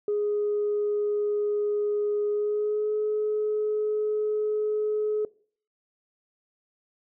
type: tone with pitch glide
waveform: sine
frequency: 415.3 to 425.3 Hz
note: G#4 to G#4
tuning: 0 to +41 cents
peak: -22 dBFS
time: 0.08-5.25 s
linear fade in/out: 2 ms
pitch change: +41 cents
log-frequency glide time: 2.3-2.93 s
effects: noise-tail reverb RT60 0.5 s tail -22 dB re dry + tanh soft clip ceiling -19 dBFS